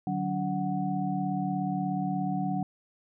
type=tone cluster; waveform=sine; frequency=150.2 / 187 / 286.4 / 740 Hz; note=D3 / F#3 / D4 / F#5; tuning=+39 / +19 / -43 / 0 cents; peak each=-35 / -30 / -34 / -33 dBFS; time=0.07-2.63 s; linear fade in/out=2 ms; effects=none